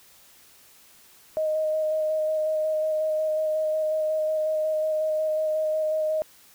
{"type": "tone with vibrato", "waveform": "sine", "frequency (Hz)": 622.3, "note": "D#5", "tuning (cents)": 0, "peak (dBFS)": -22, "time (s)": [1.37, 6.22], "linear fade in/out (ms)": 0, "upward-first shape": "square", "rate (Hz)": 5.5, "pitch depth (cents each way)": 11, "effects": ["white hiss -54 dBFS RMS until 6.54 s"]}